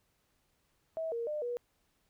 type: tone with pitch steps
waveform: sine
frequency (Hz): 647 / 466.2 / 602 / 483.3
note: E5 / A#4 / D5 / B4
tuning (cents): -32 / 0 / +43 / -38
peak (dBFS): -33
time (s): 0.97-1.57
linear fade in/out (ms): 0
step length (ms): 150
effects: pink hiss -75 dBFS RMS until 2.09 s